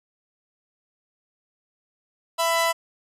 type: tone pair together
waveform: sawtooth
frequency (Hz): 665.4 / 997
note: E5 / B5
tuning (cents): +16 / +16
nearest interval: perfect fifth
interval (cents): 700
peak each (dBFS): -19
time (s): 2.38-2.73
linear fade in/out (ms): 20
effects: resampled to 32000 Hz